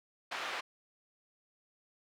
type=band-pass noise; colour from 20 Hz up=pink; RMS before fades=-39 dBFS; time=0.31-0.61 s; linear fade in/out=10 ms; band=880 to 2900 Hz; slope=12 dB/octave; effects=none